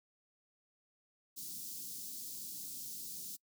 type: band-stop noise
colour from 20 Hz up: white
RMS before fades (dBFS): -45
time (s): 1.36-3.37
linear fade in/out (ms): 20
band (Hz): 300 to 4500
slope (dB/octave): 24
effects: noise-tail reverb RT60 0.1 s tail -25 dB re dry + high-pass 150 Hz 12 dB/octave